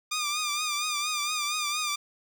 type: tone with vibrato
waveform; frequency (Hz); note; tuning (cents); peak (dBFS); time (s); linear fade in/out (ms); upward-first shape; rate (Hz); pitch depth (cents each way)
10% pulse; 1205; D6; +44; -19; 0.11-1.96; 10; triangle; 4.3; 67
effects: none